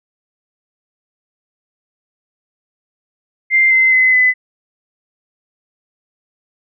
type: tone with pitch steps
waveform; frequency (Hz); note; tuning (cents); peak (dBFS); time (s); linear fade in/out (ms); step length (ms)
sine; 2093 / 2065 / 2038 / 2011; C7 / C7 / C7 / B6; 0 / -23 / -46 / +31; -8; 3.5-4.34; 50; 210
effects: none